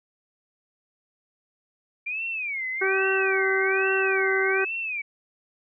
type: tone with vibrato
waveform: sine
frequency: 2349 Hz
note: D7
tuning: in tune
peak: -27 dBFS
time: 2.06-5.02 s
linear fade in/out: 10 ms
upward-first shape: sine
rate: 1.2 Hz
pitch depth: 250 cents each way
type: harmonic tone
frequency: 384.3 Hz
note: G4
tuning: 34 cents flat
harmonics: 1 / 2 / 3 / 4 / 5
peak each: -24 / -34 / -33 / -25 / -32 dBFS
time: 2.81-4.65 s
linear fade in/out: 10 ms
effects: none